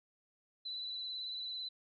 sine tone with vibrato, 3996 Hz, B7, 20 cents sharp, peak -39 dBFS, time 0.65-1.69 s, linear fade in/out 10 ms, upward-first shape sine, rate 18 Hz, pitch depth 32 cents each way, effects none

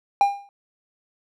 triangle tone with exponential decay, 803 Hz, G5, 41 cents sharp, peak -9 dBFS, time 0.21-0.49 s, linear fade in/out 1 ms, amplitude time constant 59 ms, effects none

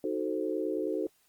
sine chord, D# diminished seventh, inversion none, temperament equal, 311.1 / 370 / 440 / 523.3 Hz, D#4 / F#4 / A4 / C5, 0 / 0 / 0 / 0 cents, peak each -34 / -34 / -34 / -37 dBFS, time 0.04-1.07 s, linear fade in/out 2 ms, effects white hiss -68 dBFS RMS until 1.28 s + Opus 24 kbps

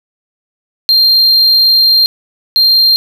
triangle tone bursts at uneven times, 4186 Hz, C8, in tune, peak -4 dBFS, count 2, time 0.89-2.06 / 2.56-2.96 s, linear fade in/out 0 ms, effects none

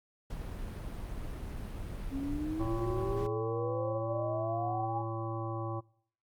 brown noise, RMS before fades -39 dBFS, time 0.3-3.27 s, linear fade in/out 5 ms
sine exponential sweep, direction up, 265.6 to 830.6 Hz, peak -33 dBFS, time 2.1-5.04 s, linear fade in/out 50 ms
harmonic tone, 112.7 Hz, A2, 42 cents sharp, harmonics 1 / 3 / 5 / 7 / 9 / 10, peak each -37 / -40 / -43 / -44 / -46 / -44 dBFS, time 2.59-5.81 s, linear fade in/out 20 ms
effects noise-tail reverb RT60 0.6 s tail -23 dB re dry + Opus 48 kbps

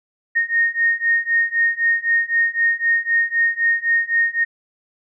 sine beating tone pair, 1849 / 1852.9 Hz, A#6 / A#6, -15 / -11 cents, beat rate 3.9 Hz, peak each -19 / -18 dBFS, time 0.35-4.45 s, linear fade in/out 20 ms, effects none

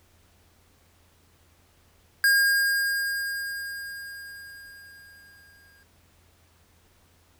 square tone with exponential decay, 1619 Hz, G#6, 45 cents flat, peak -17 dBFS, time 2.24-5.83 s, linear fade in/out 1 ms, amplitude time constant 780 ms, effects added 85 Hz sine -62 dBFS peak until 7.39 s + pink hiss -62 dBFS RMS until 7.39 s

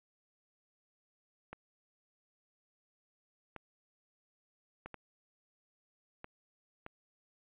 clicks, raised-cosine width 0.5 ms, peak -29 dBFS, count 6, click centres 1.53 / 3.563 / 4.86 / 4.943 / 6.244 / 6.864 s, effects resampled to 8000 Hz

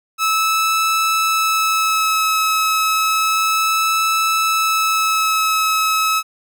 sawtooth tone with vibrato, 1300 Hz, E6, 24 cents flat, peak -11 dBFS, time 0.18-6.23 s, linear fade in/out 50 ms, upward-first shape sine, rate 0.31 Hz, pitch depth 13 cents each way, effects none

